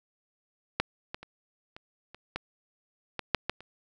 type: clicks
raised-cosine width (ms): 0.3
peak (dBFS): -8 / -19 / -28 / -28 / -29 / -16 / -16 / -6 / -12 / -30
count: 10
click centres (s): 0.8 / 1.145 / 1.23 / 1.765 / 2.146 / 2.36 / 3.193 / 3.347 / 3.496 / 3.606
effects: none